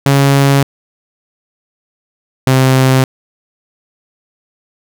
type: tone pair in turn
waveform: sawtooth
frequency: 138.8 / 131.25 Hz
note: C#3 / C3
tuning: +3 / +6 cents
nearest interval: minor second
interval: 97 cents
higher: first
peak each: -3 dBFS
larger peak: neither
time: 0.06-0.63 / 2.47-3.04 s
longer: neither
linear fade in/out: 2 ms
effects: none